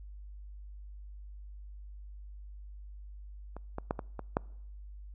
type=clicks; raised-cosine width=1 ms; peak=-29 / -22 / -16 / -22 / -24 / -13 dBFS; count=6; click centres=3.566 / 3.784 / 3.909 / 3.992 / 4.193 / 4.369 s; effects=noise-tail reverb RT60 0.8 s tail -26 dB re dry + added 50 Hz sine -44 dBFS peak until 5.14 s